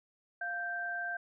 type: tone pair together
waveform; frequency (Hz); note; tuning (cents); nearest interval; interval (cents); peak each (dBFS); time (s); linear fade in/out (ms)
sine; 699.2 / 1568; F5 / G6; +2 / 0; octave + major second; 1398; -40 / -35; 0.41-1.17; 5
effects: none

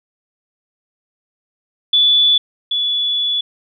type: tone pair in turn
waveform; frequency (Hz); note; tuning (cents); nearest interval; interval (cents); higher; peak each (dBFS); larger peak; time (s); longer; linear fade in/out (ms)
sine; 3458 / 3428; A7 / A7; -31 / -46; unison; 15; first; -9 / -15; first; 1.93-2.38 / 2.71-3.41; second; 5
effects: none

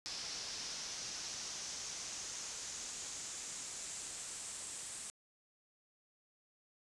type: noise with band-pass filter sweep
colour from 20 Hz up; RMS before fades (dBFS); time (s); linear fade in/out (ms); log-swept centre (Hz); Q
brown; -45; 0.06-5.1; 0; 5300 to 8200; 3.3
effects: resampled to 24000 Hz

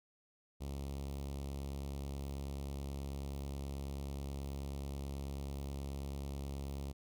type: tone with notch filter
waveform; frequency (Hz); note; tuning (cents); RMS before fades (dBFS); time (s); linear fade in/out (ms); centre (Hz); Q
sawtooth; 69.3; C#2; 0; -42; 0.6-6.93; 20; 1600; 0.73
effects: none

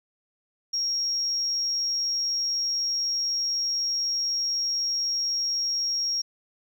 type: tone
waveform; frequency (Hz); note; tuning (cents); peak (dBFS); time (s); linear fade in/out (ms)
sine; 5588; F8; 0; -23; 0.73-6.22; 10
effects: tanh soft clip ceiling -19 dBFS + 10-bit

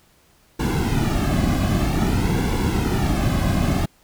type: noise with flanger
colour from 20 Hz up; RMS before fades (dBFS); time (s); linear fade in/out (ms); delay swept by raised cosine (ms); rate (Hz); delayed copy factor
brown; -20; 0.59-3.86; 10; 1.6 to 2.2; 0.52; -0.75
effects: pink hiss -57 dBFS RMS until 4.03 s

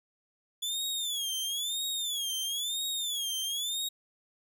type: tone with vibrato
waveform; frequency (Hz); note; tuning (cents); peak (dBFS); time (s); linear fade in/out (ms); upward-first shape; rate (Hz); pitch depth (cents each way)
sawtooth; 3434; A7; -43; -28; 0.62-3.89; 10; sine; 1; 160
effects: none

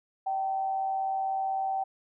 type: tone with amplitude modulation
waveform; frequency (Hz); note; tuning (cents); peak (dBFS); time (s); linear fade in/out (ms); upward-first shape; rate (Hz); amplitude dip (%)
sine; 771; G5; -29; -25; 0.26-1.84; 10; sine; 136; 40
effects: none

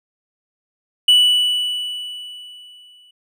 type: tone with exponential decay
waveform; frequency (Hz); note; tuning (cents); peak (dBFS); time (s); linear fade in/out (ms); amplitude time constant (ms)
triangle; 2960; F#7; 0; -6; 1.08-3.11; 5; 440
effects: none

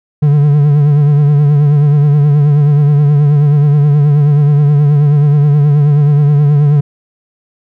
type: tone with vibrato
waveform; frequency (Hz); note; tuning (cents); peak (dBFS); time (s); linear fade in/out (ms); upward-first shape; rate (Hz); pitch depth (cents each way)
triangle; 146; D3; -10; -3; 0.22-6.81; 10; triangle; 9.4; 64
effects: none

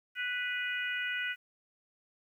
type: harmonic tone with a mistuned harmonic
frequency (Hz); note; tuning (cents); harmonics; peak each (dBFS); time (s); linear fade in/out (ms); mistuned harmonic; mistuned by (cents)
493.9; B4; 0; 3 / 4 / 5 / 6; -35 / -37 / -39 / -41; 0.15-1.36; 50; 6; -31
effects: 11-bit

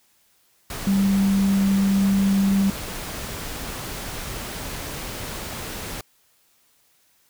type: tone in noise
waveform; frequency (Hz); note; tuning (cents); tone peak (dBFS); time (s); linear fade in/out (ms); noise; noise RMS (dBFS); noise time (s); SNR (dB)
sine; 196; G3; 0; -16; 0.87-2.7; 2; pink; -32; 0.7-6.01; +13
effects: white hiss -62 dBFS RMS until 7.29 s

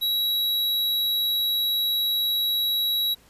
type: tone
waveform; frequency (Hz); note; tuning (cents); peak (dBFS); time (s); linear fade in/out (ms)
square; 3879; B7; -32; -22; 0.01-3.15; 20
effects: pink hiss -56 dBFS RMS until 3.29 s + resampled to 32000 Hz

